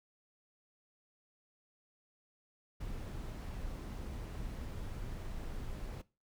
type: noise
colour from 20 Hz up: brown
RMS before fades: -42 dBFS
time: 2.8-6.02 s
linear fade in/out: 10 ms
effects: noise-tail reverb RT60 0.3 s tail -20 dB re dry